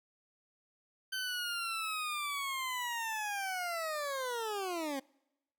20% pulse linear sweep, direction down, 1542 to 262.1 Hz, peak -30 dBFS, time 1.12-5 s, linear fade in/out 10 ms, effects noise-tail reverb RT60 0.9 s tail -26 dB re dry

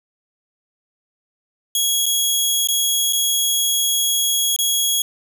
15% pulse tone with dropouts, 3322 Hz, G#7, in tune, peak -9 dBFS, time 1.75-5.02 s, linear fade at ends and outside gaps 2 ms, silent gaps 2.058-2.063 / 2.673-2.686 / 3.126-3.131 / 4.563-4.588 s, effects none

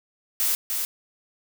blue noise with echo, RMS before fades -23 dBFS, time 0.4-0.55 s, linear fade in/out 0 ms, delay 300 ms, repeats 1, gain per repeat -4 dB, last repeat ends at 0.85 s, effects none

